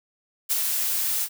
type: noise with ADSR envelope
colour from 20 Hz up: blue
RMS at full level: -21 dBFS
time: 0.49-1.29 s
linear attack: 29 ms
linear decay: 20 ms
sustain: -4 dB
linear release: 63 ms
effects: none